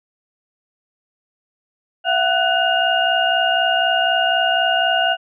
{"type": "tone cluster", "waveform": "sine", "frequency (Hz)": [676, 740, 1488, 2836], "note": ["E5", "F#5", "F#6", "F7"], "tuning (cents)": [43, 0, 9, 26], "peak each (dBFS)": -20, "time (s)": [2.04, 5.17], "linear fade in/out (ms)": 50, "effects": []}